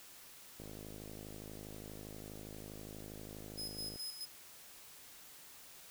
click train, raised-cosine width 2 ms, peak -36 dBFS, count 177, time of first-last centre 0.6-3.959 s, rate 52.4 Hz
sawtooth tone with tremolo, 5080 Hz, D#8, 35 cents sharp, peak -38 dBFS, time 3.57-4.26 s, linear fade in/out 20 ms, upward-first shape square, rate 4.7 Hz, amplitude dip 60%
effects white hiss -56 dBFS RMS until 5.9 s

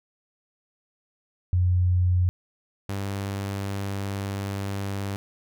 sine / sawtooth tone pair in turn, 90 / 98.98 Hz, F#2 / G2, -47 / +17 cents, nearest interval major second, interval 164 cents, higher second, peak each -18 / -24 dBFS, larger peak first, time 1.53-2.29 / 2.89-5.16 s, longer second, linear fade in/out 0 ms, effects none

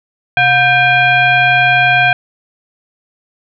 sine tone with frequency modulation, 1568 Hz, G6, in tune, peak -7 dBFS, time 0.37-2.13 s, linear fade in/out 2 ms, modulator 849 Hz, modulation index 1.3, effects none

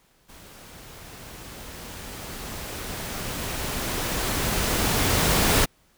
pink noise with level ramp, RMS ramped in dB -47 to -19 dBFS, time 0.28-5.66 s, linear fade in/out 20 ms, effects pink hiss -62 dBFS RMS until 5.97 s

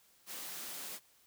white high-pass noise, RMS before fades -44 dBFS, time 0.26-1 s, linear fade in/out 50 ms, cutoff 150 Hz, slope 24 dB/octave, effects white hiss -67 dBFS RMS until 1.26 s

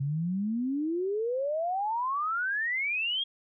sine exponential sweep, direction up, 133.8 to 3303 Hz, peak -27 dBFS, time 0-3.24 s, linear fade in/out 10 ms, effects none

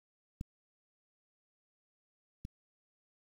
clicks, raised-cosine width 5 ms, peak -26 / -29 dBFS, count 2, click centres 0.411 / 2.451 s, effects 9-bit

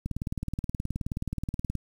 click train, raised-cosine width 5 ms, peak -18 dBFS, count 33, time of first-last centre 0.06-1.753 s, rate 18.9 Hz, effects 8-bit

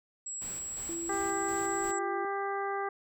sine tone, 7710 Hz, B8, 43 cents flat, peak -36 dBFS, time 0.26-1.99 s, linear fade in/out 5 ms
pink noise with tremolo, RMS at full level -47 dBFS, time 0.41-1.92 s, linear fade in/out 10 ms, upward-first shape square, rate 2.8 Hz, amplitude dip 45%
sine tone with pitch glide, 335.5 to 348.9 Hz, E4 to F4, +31 to -2 cents, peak -36 dBFS, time 0.89-2.25 s, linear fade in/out 2 ms, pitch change +67 cents, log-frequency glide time 1.64-2.01 s
harmonic tone, 396.5 Hz, G4, 20 cents sharp, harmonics 1 / 2 / 3 / 4 / 5, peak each -35 / -35 / -37 / -41 / -44 dBFS, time 1.09-2.89 s, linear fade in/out 5 ms
effects none

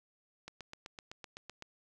click train, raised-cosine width 0.2 ms, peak -28 dBFS, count 10, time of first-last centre 0.48-1.624 s, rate 7.87 Hz, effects none

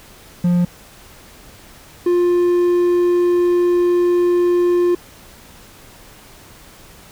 triangle tone pair in turn, 176.1 / 352.2 Hz, F3 / F4, +15 / +15 cents, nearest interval octave, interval 1200 cents, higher second, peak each -10 dBFS, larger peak neither, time 0.44-0.65 / 2.06-4.95 s, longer second, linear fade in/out 5 ms, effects pink hiss -43 dBFS RMS until 7.11 s

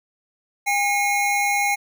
square tone pair together, 809 / 2163 Hz, G#5 / C#7, -46 / -43 cents, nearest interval octave + perfect fourth, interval 1703 cents, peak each -22 dBFS, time 0.66-1.76 s, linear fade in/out 20 ms, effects none

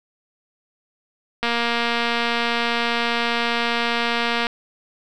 click train, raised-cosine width 0.3 ms, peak -6 dBFS, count 715, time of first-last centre 1.43-4.468 s, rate 235 Hz, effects none

